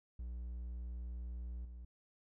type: tone with level steps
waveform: triangle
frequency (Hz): 60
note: B1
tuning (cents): -49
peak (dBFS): -39 / -45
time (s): 0.19-1.85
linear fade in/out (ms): 5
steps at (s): 1.65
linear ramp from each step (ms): 2
effects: none